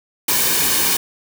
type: noise with comb filter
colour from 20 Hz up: white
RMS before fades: -17 dBFS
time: 0.28-0.97 s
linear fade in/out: 5 ms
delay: 1.5 ms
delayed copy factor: -0.55
effects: none